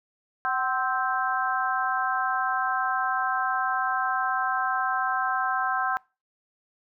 harmonic tone with a mistuned harmonic, 261.6 Hz, C4, in tune, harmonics 3 / 4 / 5 / 6, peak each -29 / -29 / -29 / -29 dBFS, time 0.45-5.97 s, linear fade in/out 0 ms, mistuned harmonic 3, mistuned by -57 cents, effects noise-tail reverb RT60 0.3 s tail -24 dB re dry

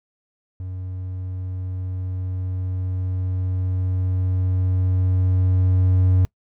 triangle tone with level ramp, 92.5 Hz, F#2, in tune, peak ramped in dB -26 to -11 dBFS, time 0.6-6.25 s, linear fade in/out 0 ms, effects noise-tail reverb RT60 0.1 s tail -24 dB re dry

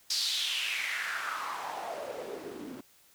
white noise with band-pass filter sweep, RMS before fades -35 dBFS, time 0.1-2.81 s, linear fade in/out 5 ms, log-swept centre 4900 to 250 Hz, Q 4.3, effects white hiss -62 dBFS RMS until 3.14 s

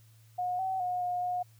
sine tone with pitch steps, 722 / 759 / 722 / 716 / 720 Hz, F#5 / F#5 / F#5 / F5 / F#5, -43 / +44 / -43 / +43 / -47 cents, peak -29 dBFS, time 0.38-1.43 s, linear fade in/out 10 ms, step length 210 ms, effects added 111 Hz sine -56 dBFS peak until 1.59 s + white hiss -66 dBFS RMS until 1.59 s

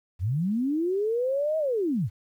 sine linear two-way sweep, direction up then down, 77.78 to 642 to 77.78 Hz, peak -23 dBFS, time 0.19-2.1 s, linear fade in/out 50 ms, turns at 1.58 s, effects 10-bit

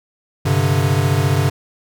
square chord, G suspended fourth, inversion none, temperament equal with one note detuned, 98 / 130.81 / 145.65 Hz, G2 / C3 / D3, 0 / 0 / -14 cents, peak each -19 dBFS, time 0.45-1.5 s, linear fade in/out 10 ms, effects none

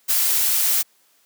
blue noise, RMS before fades -19 dBFS, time 0.08-0.83 s, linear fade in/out 20 ms, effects white hiss -60 dBFS RMS until 1.25 s + high-pass 200 Hz 12 dB/octave

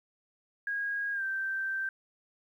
sine tone with pitch glide, 1638 to 1563.1 Hz, G#6 to G6, -24 to -5 cents, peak -30 dBFS, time 0.67-1.89 s, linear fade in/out 2 ms, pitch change -81 cents, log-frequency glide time 1.13-1.23 s, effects 11-bit

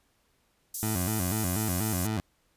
white high-pass noise, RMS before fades -33 dBFS, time 0.74-2.07 s, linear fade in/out 5 ms, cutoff 5800 Hz, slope 24 dB/octave
20% pulse tone with vibrato, 99 Hz, G2, 18 cents sharp, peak -23 dBFS, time 0.83-2.2 s, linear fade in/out 0 ms, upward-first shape square, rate 4.1 Hz, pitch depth 170 cents each way
effects pink hiss -70 dBFS RMS until 2.56 s + resampled to 32000 Hz

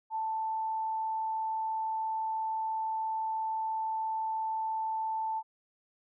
sine tone, 883 Hz, A5, 6 cents sharp, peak -30 dBFS, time 0.1-5.43 s, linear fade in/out 50 ms, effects none

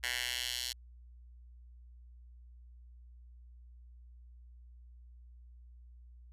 10% pulse tone with high-pass filter sweep, 123.47 Hz, B2, in tune, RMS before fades -37 dBFS, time 0.03-0.73 s, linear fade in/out 10 ms, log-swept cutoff 2000 to 4000 Hz, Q 1.7, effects added 60 Hz sine -52 dBFS peak until 6.32 s + resampled to 32000 Hz

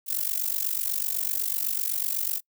violet noise with amplitude modulation, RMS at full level -24 dBFS, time 0.06-2.41 s, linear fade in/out 50 ms, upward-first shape sine, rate 48 Hz, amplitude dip 90%, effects noise-tail reverb RT60 0.1 s tail -26 dB re dry

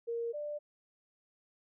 sine tone pair in turn, 466.2 / 591.6 Hz, A#4 / D5, 0 / +13 cents, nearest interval major third, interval 413 cents, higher second, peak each -33 / -36 dBFS, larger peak first, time 0.07-0.33 / 0.33-0.59 s, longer neither, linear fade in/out 20 ms, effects none

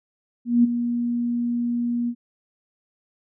sine tone with ADSR envelope, 238.8 Hz, A#3, 42 cents sharp, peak -11 dBFS, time 0.45-2.15 s, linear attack 190 ms, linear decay 16 ms, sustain -10 dB, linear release 67 ms, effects none

